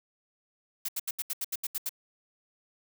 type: noise bursts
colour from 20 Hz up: blue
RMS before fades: -32 dBFS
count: 10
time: 0.85-1.893 s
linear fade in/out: 5 ms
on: 35 ms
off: 77 ms
effects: none